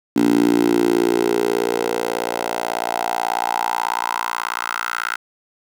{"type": "tone with high-pass filter sweep", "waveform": "10% pulse", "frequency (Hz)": 58.27, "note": "A#1", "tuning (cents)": 0, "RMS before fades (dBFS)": -20, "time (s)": [0.16, 5.16], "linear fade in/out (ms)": 5, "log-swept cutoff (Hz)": [270, 1400], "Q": 4.4, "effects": []}